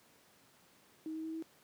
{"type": "tone with pitch steps", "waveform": "sine", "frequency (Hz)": [315.7, 318.3, 320.8, 323.5], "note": ["D#4", "D#4", "E4", "E4"], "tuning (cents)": [25, 39, -47, -32], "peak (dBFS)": -38, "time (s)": [1.06, 1.424], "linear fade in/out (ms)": 0, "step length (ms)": 91, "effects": ["pink hiss -65 dBFS RMS until 1.63 s", "high-pass 150 Hz 12 dB/octave"]}